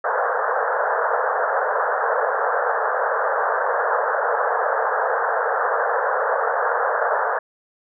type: band-pass noise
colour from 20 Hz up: pink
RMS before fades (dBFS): -21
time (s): 0.04-7.39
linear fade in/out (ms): 5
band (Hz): 450 to 1700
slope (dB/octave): 96
effects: none